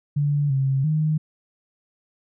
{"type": "tone with pitch steps", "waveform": "sine", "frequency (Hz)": [145, 135, 154.7], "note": ["D3", "C#3", "D#3"], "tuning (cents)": [-22, -45, -10], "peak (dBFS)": -18, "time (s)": [0.16, 1.18], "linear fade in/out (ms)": 10, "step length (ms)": 340, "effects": []}